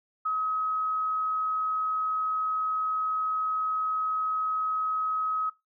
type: tone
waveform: sine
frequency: 1273 Hz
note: D#6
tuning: 39 cents sharp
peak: -25 dBFS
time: 0.25-5.5 s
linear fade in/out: 10 ms
effects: noise-tail reverb RT60 0.2 s tail -19 dB re dry